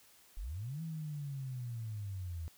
sine linear two-way sweep, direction up then down, 34.76 to 164.81 to 78.9 Hz, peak -38 dBFS, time 0.37-2.48 s, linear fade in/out 0 ms, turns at 0.82 s, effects white hiss -63 dBFS RMS until 2.57 s

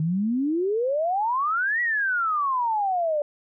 sine exponential two-way sweep, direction up then down, 151.3 to 1953 to 576 Hz, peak -21 dBFS, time 0-3.22 s, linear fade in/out 2 ms, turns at 1.81 s, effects none

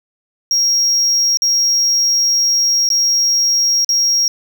triangle tone with dropouts, 5600 Hz, F8, 4 cents sharp, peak -10 dBFS, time 0.51-4.28 s, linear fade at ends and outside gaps 1 ms, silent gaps 1.372-1.42 / 2.89-2.902 / 3.846-3.891 s, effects 8-bit

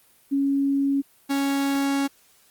sine / 45% pulse tone pair in turn, 277.2 / 277.2 Hz, C#4 / C#4, 0 / 0 cents, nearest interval unison, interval 0 cents, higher neither, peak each -19 / -21 dBFS, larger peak first, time 0.31-1.02 / 1.29-2.08 s, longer second, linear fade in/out 20 ms, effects white hiss -58 dBFS RMS until 2.5 s + Opus 32 kbps

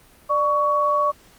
sine tone pair together, 593 / 1121.2 Hz, D5 / C#6, +17 / +19 cents, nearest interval major seventh, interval 1102 cents, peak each -22 / -18 dBFS, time 0.29-1.12 s, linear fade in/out 20 ms, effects pink hiss -52 dBFS RMS until 1.38 s + Opus 32 kbps

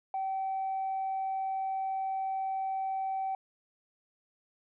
sine tone, 769 Hz, G5, 33 cents flat, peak -29 dBFS, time 0.14-3.35 s, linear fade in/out 2 ms, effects tanh soft clip ceiling -27 dBFS

